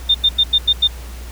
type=tone bursts; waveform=sine; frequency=3621 Hz; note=A7; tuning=49 cents sharp; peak=-9 dBFS; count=6; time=0.09-0.876 s; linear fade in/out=10 ms; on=56 ms; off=90 ms; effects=added 60 Hz sine -29 dBFS peak until 1.31 s + pink hiss -39 dBFS RMS until 1.31 s